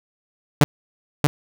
sawtooth tone with echo, 146.83 Hz, D3, in tune, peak -6 dBFS, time 0.61-0.64 s, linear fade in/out 0 ms, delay 630 ms, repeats 1, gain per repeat -3 dB, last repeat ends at 1.27 s, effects none

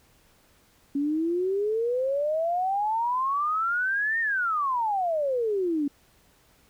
sine exponential two-way sweep, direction up then down, 277.2 to 1859 to 277.2 Hz, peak -23 dBFS, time 0.95-5.88 s, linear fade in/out 5 ms, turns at 4.2 s, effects pink hiss -61 dBFS RMS until 6.69 s

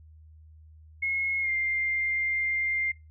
sine tone with pitch glide, 2167 to 2103 Hz, C#7 to C7, -40 to +8 cents, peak -25 dBFS, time 1.02-2.92 s, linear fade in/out 10 ms, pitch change -52 cents, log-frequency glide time 1.41-1.5 s, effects noise-tail reverb RT60 0.3 s tail -25 dB re dry + added 78 Hz sine -49 dBFS peak until 3.1 s

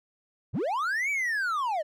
triangle linear two-way sweep, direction up then down, 69.3 to 2326 to 573 Hz, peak -24 dBFS, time 0.53-1.83 s, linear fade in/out 20 ms, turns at 1.1 s, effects none

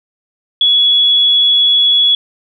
sine tone, 3377 Hz, G#7, 28 cents sharp, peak -7 dBFS, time 0.61-2.15 s, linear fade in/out 2 ms, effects none

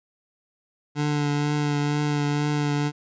25% pulse tone with vibrato, 146.83 Hz, D3, in tune, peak -18 dBFS, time 0.95-2.92 s, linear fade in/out 50 ms, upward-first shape triangle, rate 2.1 Hz, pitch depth 21 cents each way, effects resampled to 16000 Hz

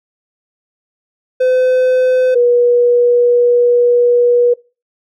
triangle / sine tone pair in turn, 510 / 483.7 Hz, C5 / B4, -44 / -36 cents, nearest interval minor second, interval 92 cents, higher first, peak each -7 dBFS, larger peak neither, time 1.4-2.35 / 2.35-4.54 s, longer second, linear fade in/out 10 ms, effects noise-tail reverb RT60 0.3 s tail -22 dB re dry

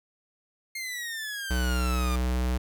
sawtooth exponential sweep, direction down, 2134 to 1188 Hz, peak -29 dBFS, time 0.75-2.16 s, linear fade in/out 5 ms
square tone, 62.4 Hz, B1, 19 cents sharp, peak -25 dBFS, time 1.5-2.58 s, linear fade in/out 10 ms
effects none

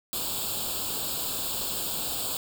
white noise with comb filter, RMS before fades -31 dBFS, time 0.13-2.37 s, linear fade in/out 0 ms, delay 0.25 ms, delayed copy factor +0.9, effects none

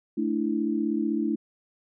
sine chord, A suspended fourth, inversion none, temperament equal, 220 / 293.7 / 329.6 Hz, A3 / D4 / E4, 0 / 0 / 0 cents, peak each -28 dBFS, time 0.17-1.36 s, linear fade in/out 10 ms, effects none

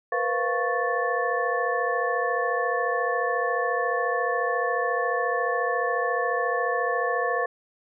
sine tone cluster, 474.8 / 509 / 698 / 1104 / 1756 Hz, A#4 / C5 / F5 / C#6 / A6, +32 / -48 / -1 / -7 / -4 cents, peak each -29 dBFS, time 0.12-7.46 s, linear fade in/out 5 ms, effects none

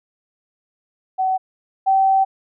sine tone pair in turn, 755 / 771.8 Hz, F#5 / G5, +35 / -27 cents, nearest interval unison, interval 38 cents, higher second, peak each -16 / -12 dBFS, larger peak second, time 1.18-1.38 / 1.86-2.25 s, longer second, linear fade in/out 20 ms, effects none

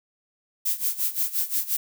violet noise with tremolo, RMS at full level -23 dBFS, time 0.65-1.77 s, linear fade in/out 10 ms, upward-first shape sine, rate 5.7 Hz, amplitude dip 85%, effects none

